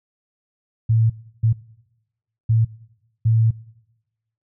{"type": "tone bursts at uneven times", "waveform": "sine", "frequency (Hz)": 112.6, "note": "A2", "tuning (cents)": 40, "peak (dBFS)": -13, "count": 4, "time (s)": [[0.89, 1.1], [1.43, 1.53], [2.49, 2.65], [3.25, 3.51]], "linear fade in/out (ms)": 10, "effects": ["noise-tail reverb RT60 1.0 s tail -22 dB re dry"]}